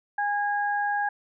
sine tone pair together, 820 / 1640 Hz, G#5 / G#6, -22 / -22 cents, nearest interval octave, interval 1200 cents, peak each -25 / -28 dBFS, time 0.18-1.09 s, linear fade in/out 5 ms, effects none

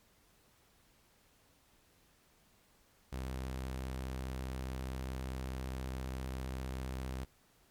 sawtooth tone with vibrato, 64.8 Hz, C2, 16 cents flat, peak -34 dBFS, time 3.12-7.25 s, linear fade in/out 10 ms, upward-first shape sine, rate 15 Hz, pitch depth 20 cents each way, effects pink hiss -68 dBFS RMS until 7.7 s + MP3 96 kbps

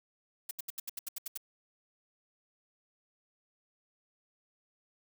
blue noise bursts, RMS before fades -38 dBFS, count 10, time 0.49-1.375 s, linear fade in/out 5 ms, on 21 ms, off 75 ms, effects none

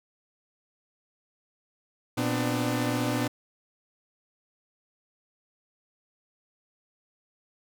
sawtooth tone cluster, 119.9 / 254.5 / 297.3 Hz, A#2 / C4 / D4, +49 / -48 / +21 cents, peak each -26 dBFS, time 2.17-3.28 s, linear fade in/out 10 ms, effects none

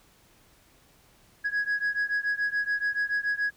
sine beating tone pair, 1661.2 / 1668.2 Hz, G#6 / G#6, 0 / +7 cents, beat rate 7 Hz, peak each -26 / -27 dBFS, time 1.44-3.51 s, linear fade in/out 20 ms, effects tanh soft clip ceiling -22 dBFS + pink hiss -60 dBFS RMS until 3.56 s

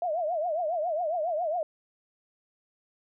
sine tone with vibrato, 659.3 Hz, E5, in tune, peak -26 dBFS, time 0.02-1.63 s, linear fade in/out 2 ms, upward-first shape triangle, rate 7.3 Hz, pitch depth 200 cents each way, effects none

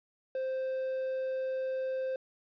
triangle tone, 523 Hz, C5, 1 cent flat, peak -29 dBFS, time 0.35-2.16 s, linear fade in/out 2 ms, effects resampled to 11025 Hz + 11-bit

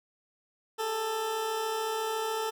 20% pulse tone pair together, 408 / 441.9 Hz, G#4 / A4, -31 / +7 cents, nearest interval minor second, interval 138 cents, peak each -36 / -25 dBFS, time 0.78-2.51 s, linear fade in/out 20 ms, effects none

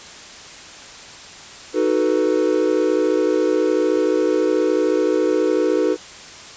triangle chord, B dominant seventh, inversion first, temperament equal, 311.1 / 370 / 440 / 493.9 Hz, D#4 / F#4 / A4 / B4, 0 / 0 / 0 / 0 cents, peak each -19 dBFS, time 1.73-5.97 s, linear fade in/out 50 ms, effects white hiss -38 dBFS RMS until 6.56 s + resampled to 16000 Hz

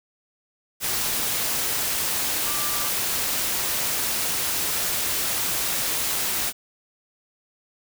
sine tone in noise, 1180 Hz, D6, 8 cents sharp, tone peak -34 dBFS, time 2.43-2.92 s, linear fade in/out 50 ms, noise white, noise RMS -25 dBFS, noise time 0.8-6.53 s, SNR -12 dB, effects none

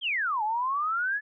sine exponential two-way sweep, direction down then up, 3322 to 830.6 to 1738 Hz, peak -25 dBFS, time 0.01-1.21 s, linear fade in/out 50 ms, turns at 0.43 s, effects none

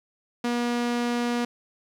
sawtooth tone with low-pass filter, 240 Hz, B3, 49 cents flat, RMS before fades -26 dBFS, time 0.44-1.45 s, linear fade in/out 5 ms, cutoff 6800 Hz, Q 0.66, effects 9-bit

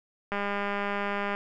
click train, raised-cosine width 0.5 ms, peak -16 dBFS, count 209, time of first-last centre 0.32-1.35 s, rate 202 Hz, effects none

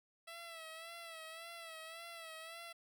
10% pulse tone with vibrato, 659.3 Hz, E5, in tune, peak -40 dBFS, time 0.27-2.73 s, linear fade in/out 10 ms, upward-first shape sine, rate 1.8 Hz, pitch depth 56 cents each way, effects none

